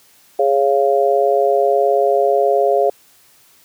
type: chord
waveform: sine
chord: Db major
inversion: second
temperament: just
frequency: 415.8 / 554.4 / 693 Hz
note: Ab4 / Db5 / F5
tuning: +2 / 0 / -14 cents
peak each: -16 dBFS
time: 0.39-2.9 s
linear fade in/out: 5 ms
effects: white hiss -51 dBFS RMS until 3.64 s + high-pass 60 Hz 12 dB/octave